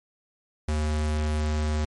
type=tone; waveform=square; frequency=76.2 Hz; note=D#2; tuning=36 cents flat; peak=-24 dBFS; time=0.68-1.85 s; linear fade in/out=5 ms; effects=MP3 48 kbps